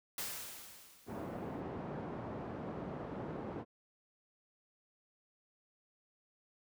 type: noise with exponential decay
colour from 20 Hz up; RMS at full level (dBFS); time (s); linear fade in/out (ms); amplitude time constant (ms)
white; -39; 0.18-1.61; 2; 310
type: band-pass noise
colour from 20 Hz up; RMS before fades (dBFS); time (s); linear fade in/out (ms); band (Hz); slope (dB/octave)
pink; -43; 1.06-3.65; 50; 130 to 840; 12
effects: none